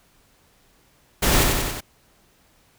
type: noise with echo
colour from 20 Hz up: pink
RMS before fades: -19 dBFS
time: 1.22-1.44 s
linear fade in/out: 10 ms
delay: 92 ms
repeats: 4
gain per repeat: -3 dB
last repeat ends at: 1.808 s
effects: pink hiss -59 dBFS RMS until 2.78 s